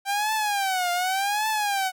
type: tone with vibrato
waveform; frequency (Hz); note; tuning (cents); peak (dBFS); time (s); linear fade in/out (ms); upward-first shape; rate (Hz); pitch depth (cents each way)
sawtooth; 784; G5; 0; -19; 0.05-1.92; 50; triangle; 0.87; 200
effects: none